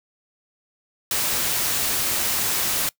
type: noise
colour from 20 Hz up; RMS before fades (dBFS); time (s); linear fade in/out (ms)
white; -23; 1.11-2.89; 2
effects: noise-tail reverb RT60 0.1 s tail -22 dB re dry